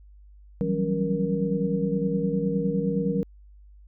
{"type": "tone cluster", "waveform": "sine", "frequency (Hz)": [163.3, 185.3, 195, 278.2, 470.3], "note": ["E3", "F#3", "G3", "C#4", "A#4"], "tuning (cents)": [-16, 3, -9, 6, 15], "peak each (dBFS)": [-30, -28, -28, -32, -28], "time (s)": [0.61, 3.23], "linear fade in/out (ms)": 0, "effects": ["added 50 Hz sine -47 dBFS peak until 3.87 s"]}